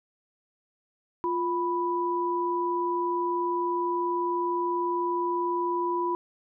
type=tone pair together; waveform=sine; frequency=349.2 / 987.8 Hz; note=F4 / B5; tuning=0 / 0 cents; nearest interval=octave + tritone; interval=1800 cents; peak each=-28 / -27 dBFS; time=1.24-6.15 s; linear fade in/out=0 ms; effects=none